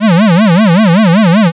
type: tone with vibrato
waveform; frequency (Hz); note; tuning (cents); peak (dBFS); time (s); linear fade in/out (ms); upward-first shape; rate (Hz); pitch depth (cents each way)
square; 191.9; G3; -37; -5; 0-1.52; 50; sine; 5.2; 270
effects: resampled to 8000 Hz